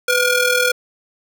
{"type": "ring-modulated tone", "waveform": "sawtooth", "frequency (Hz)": 960, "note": "B5", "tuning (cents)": -49, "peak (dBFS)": -7, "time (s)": [0.08, 0.72], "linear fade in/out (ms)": 5, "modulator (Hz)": 460, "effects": []}